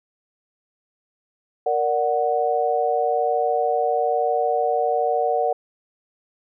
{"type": "chord", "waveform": "sine", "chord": "Bb augmented", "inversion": "none", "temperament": "equal", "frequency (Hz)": [466.2, 587.3, 740], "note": ["Bb4", "D5", "F#5"], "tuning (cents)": [0, 0, 0], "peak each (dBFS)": [-23, -24, -21], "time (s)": [1.66, 5.53], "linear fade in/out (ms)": 5, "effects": []}